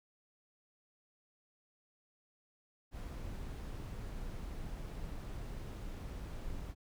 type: noise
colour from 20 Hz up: brown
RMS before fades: -43 dBFS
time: 2.91-6.75 s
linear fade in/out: 50 ms
effects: none